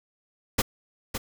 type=noise with echo; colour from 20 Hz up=pink; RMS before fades=-22 dBFS; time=0.58-0.62 s; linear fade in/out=10 ms; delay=560 ms; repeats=1; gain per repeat=-8 dB; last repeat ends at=1.18 s; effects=none